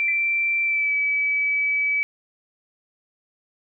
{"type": "tone with pitch glide", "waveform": "sine", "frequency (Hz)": [2347, 2291], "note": ["D7", "D7"], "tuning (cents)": [-2, -44], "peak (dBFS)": -19, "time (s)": [0, 2.03], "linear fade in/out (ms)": 0, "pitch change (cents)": -42, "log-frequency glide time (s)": [0.63, 0.94]}
{"type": "tone with exponential decay", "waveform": "sine", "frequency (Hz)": 2011, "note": "B6", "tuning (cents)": 31, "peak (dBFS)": -23, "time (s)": [0.08, 0.24], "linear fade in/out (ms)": 2, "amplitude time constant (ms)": 34}
{"effects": []}